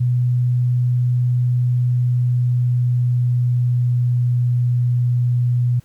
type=tone with pitch glide; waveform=sine; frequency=123.47 to 122.4 Hz; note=B2 to B2; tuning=0 to -15 cents; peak=-14 dBFS; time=0-5.8 s; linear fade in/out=10 ms; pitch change=-15 cents; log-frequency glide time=1.73-4.46 s; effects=pink hiss -56 dBFS RMS until 5.84 s